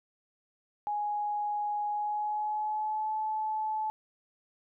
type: tone with pitch glide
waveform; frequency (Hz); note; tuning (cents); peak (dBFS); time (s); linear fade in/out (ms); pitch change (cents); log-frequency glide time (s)
sine; 832 to 865.3; G#5 to A5; +3 to -29; -29; 0.87-3.9; 0; +68; 1.89-3.13
effects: none